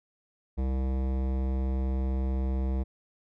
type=tone with hard clipping; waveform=sine; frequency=65.41 Hz; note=C2; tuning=in tune; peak=-28 dBFS; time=0.57-2.84 s; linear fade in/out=20 ms; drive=17 dB; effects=none